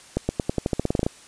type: accelerating click train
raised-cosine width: 2 ms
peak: -8 dBFS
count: 14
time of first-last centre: 0.17-1.065 s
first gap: 120 ms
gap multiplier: 0.9
effects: white hiss -48 dBFS RMS until 1.27 s + resampled to 22050 Hz